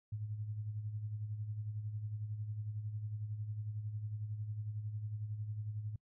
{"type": "tone with tremolo", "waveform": "sine", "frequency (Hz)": 106.3, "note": "G#2", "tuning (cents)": 41, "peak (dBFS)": -36, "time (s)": [0.12, 5.96], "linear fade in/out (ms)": 5, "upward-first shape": "sine", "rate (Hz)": 11, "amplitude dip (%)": 55, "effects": ["noise-tail reverb RT60 0.1 s tail -26 dB re dry"]}